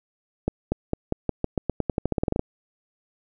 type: accelerating click train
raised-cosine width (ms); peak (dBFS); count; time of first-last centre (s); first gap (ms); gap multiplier
2; -9; 19; 0.48-2.394; 240; 0.89
effects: none